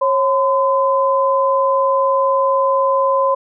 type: tone pair together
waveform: sine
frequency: 544.1 / 1020 Hz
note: C#5 / C6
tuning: -32 / -44 cents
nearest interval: major seventh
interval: 1088 cents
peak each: -15 dBFS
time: 0.01-3.35 s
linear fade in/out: 10 ms
effects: none